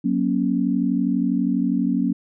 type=chord; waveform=sine; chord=F# major; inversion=none; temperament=equal with one note detuned; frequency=185 / 237.4 / 277.2 Hz; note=F#3 / A#3 / C#4; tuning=0 / +32 / 0 cents; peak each=-23 / -22 / -22 dBFS; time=0.04-2.13 s; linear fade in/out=10 ms; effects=none